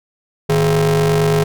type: ring-modulated tone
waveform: 45% pulse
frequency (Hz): 130.81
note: C3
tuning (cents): 0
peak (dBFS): -9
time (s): 0.49-1.44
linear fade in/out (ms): 10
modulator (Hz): 286
effects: none